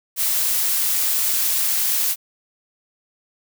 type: noise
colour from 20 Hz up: blue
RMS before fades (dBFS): -20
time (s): 0.16-2.16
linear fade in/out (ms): 50
effects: none